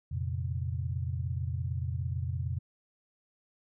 sine chord, F suspended fourth, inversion none, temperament equal with one note detuned, 87.31 / 116.54 / 133.95 Hz, F2 / Bb2 / C3, 0 / 0 / +41 cents, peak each -33 / -36 / -36 dBFS, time 0.11-2.59 s, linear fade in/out 10 ms, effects none

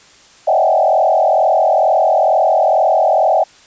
sine tone with frequency modulation, 695 Hz, F5, 9 cents flat, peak -9 dBFS, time 0.47-3.44 s, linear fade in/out 10 ms, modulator 42.2 Hz, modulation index 2.6, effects white hiss -45 dBFS RMS until 3.66 s + resampled to 16000 Hz

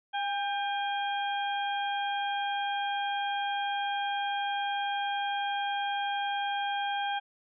harmonic tone with a mistuned harmonic, 808 Hz, G#5, 48 cents flat, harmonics 1 / 2 / 3 / 4, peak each -30 / -36 / -43 / -38 dBFS, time 0.13-7.2 s, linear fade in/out 20 ms, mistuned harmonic 2, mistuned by -42 cents, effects none

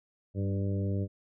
harmonic tone with a mistuned harmonic, 98.9 Hz, G2, 16 cents sharp, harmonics 1 / 2 / 3 / 4 / 5 / 6, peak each -29 / -35 / -39 / -41 / -43 / -45 dBFS, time 0.34-1.08 s, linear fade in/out 50 ms, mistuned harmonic 2, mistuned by -28 cents, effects none

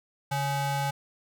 square ring-modulated tone, 349.2 Hz, F4, in tune, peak -24 dBFS, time 0.31-0.91 s, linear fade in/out 10 ms, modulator 490 Hz, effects none

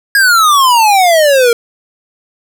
square exponential sweep, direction down, 1663 to 460 Hz, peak -6 dBFS, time 0.15-1.53 s, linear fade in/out 2 ms, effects none

